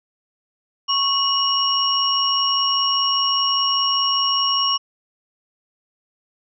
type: tone cluster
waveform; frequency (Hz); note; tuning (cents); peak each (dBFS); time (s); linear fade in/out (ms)
sine; 1106 / 2915 / 5550; C#6 / F#7 / F8; -4 / -26 / -12; -21; 0.88-4.78; 20
effects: none